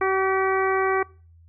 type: harmonic tone with a mistuned harmonic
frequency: 381.9 Hz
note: G4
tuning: 45 cents flat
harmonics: 1 / 2 / 3 / 4 / 5 / 6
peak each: -22 / -27 / -25 / -31 / -30 / -34 dBFS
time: 0.01-1.03 s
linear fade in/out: 5 ms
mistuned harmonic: 5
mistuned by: +25 cents
effects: noise-tail reverb RT60 0.4 s tail -24 dB re dry + added 83 Hz sine -49 dBFS peak until 1.48 s